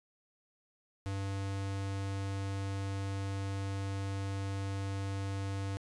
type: tone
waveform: square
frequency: 98 Hz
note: G2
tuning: in tune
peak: -35 dBFS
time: 1.06-5.77 s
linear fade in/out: 0 ms
effects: resampled to 22050 Hz